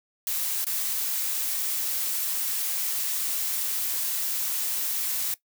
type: noise with dropouts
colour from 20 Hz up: blue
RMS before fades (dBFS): -28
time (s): 0.27-5.34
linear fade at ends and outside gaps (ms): 1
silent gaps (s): 0.645-0.667
effects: noise-tail reverb RT60 0.1 s tail -17 dB re dry